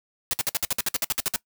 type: noise bursts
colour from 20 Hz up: white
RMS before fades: -24 dBFS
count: 14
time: 0.31-1.36 s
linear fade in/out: 0 ms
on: 23 ms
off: 56 ms
effects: noise-tail reverb RT60 0.1 s tail -21 dB re dry